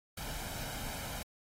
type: noise with comb filter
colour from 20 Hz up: pink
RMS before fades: -41 dBFS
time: 0.17-1.23 s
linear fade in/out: 5 ms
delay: 1.3 ms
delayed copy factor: +0.55
effects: AAC 48 kbps